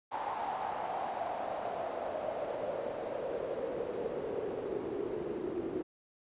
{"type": "noise with band-pass filter sweep", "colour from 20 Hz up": "pink", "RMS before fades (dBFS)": -37, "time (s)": [0.11, 5.83], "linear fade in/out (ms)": 20, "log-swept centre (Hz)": [870, 350], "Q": 5, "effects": ["resampled to 8000 Hz"]}